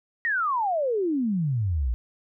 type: exponential sweep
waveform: sine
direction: down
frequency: 1918 to 55 Hz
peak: -22 dBFS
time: 0.25-1.94 s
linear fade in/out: 0 ms
effects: none